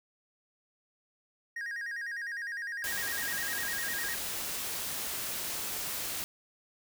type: tone with vibrato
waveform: triangle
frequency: 1746 Hz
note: A6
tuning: 14 cents flat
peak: -33 dBFS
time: 1.56-4.15 s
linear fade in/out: 5 ms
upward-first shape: square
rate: 9.9 Hz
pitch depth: 120 cents each way
type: noise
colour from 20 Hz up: white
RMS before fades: -36 dBFS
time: 2.84-6.24 s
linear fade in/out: 0 ms
effects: none